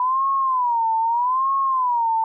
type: tone with vibrato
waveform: sine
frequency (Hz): 987.8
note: B5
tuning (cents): 0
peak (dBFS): -17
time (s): 0-2.24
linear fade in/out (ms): 2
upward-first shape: sine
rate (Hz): 0.8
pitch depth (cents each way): 170
effects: none